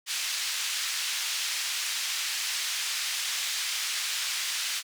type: band-pass noise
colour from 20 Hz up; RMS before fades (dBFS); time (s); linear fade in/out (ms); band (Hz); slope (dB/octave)
white; -31; 0.06-4.83; 50; 1900 to 5800; 12
effects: none